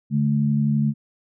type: tone pair together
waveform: sine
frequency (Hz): 144.2 / 216.1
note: D3 / A3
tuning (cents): -31 / -31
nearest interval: perfect fifth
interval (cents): 700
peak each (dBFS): -20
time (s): 0.1-0.94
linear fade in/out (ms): 50
effects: none